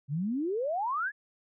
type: exponential sweep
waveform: sine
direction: up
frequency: 132.3 to 1760 Hz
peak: -28 dBFS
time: 0.08-1.12 s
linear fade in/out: 50 ms
effects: none